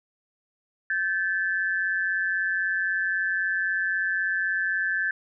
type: tone pair together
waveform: sine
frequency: 1552.2 / 1736 Hz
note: G6 / A6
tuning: -18 / -24 cents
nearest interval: major second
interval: 194 cents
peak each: -26 dBFS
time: 0.9-5.11 s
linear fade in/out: 2 ms
effects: none